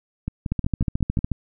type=two click trains; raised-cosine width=5 ms; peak=-10 / -13 dBFS; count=12 / 6; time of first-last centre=0.52-1.317 / 0.28-1.189 s; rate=13.8 / 5.5 Hz; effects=none